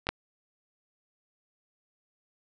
clicks, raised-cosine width 0.3 ms, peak -18 / -11 dBFS, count 2, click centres 0.069 / 0.09 s, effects none

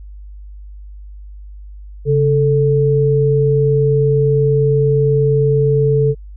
sine tone pair together, 138.59 / 440 Hz, C#3 / A4, 0 / 0 cents, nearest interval octave + minor sixth, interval 2000 cents, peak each -13 / -13 dBFS, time 2.05-6.15 s, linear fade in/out 50 ms, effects added 50 Hz sine -31 dBFS peak until 6.36 s

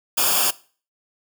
white noise with comb filter, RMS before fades -19 dBFS, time 0.17-0.51 s, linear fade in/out 10 ms, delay 0.5 ms, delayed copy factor -0.8, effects noise-tail reverb RT60 0.4 s tail -20 dB re dry

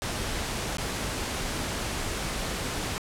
pink noise with dropouts, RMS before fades -31 dBFS, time 0.02-2.98 s, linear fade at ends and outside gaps 0 ms, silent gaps 0.77-0.783 s, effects low-pass 10000 Hz 12 dB/octave

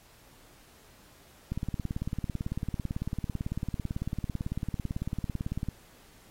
click train, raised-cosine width 5 ms, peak -19 dBFS, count 76, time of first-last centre 1.52-5.687 s, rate 18 Hz, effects pink hiss -58 dBFS RMS until 6.3 s + AAC 48 kbps

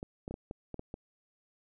clicks, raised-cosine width 2 ms, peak -26 dBFS, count 8, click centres 0.029 / 0.279 / 0.31 / 0.341 / 0.511 / 0.743 / 0.794 / 0.941 s, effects none

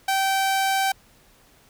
sawtooth tone, 775 Hz, G5, 20 cents flat, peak -16 dBFS, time 0.08-0.92 s, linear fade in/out 5 ms, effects pink hiss -56 dBFS RMS until 1.69 s

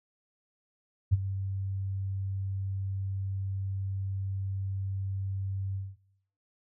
sine tone with ADSR envelope, 96.9 Hz, G2, 20 cents flat, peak -17 dBFS, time 1.11-5.97 s, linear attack 23 ms, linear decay 29 ms, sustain -13 dB, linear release 220 ms, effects noise-tail reverb RT60 0.8 s tail -23 dB re dry

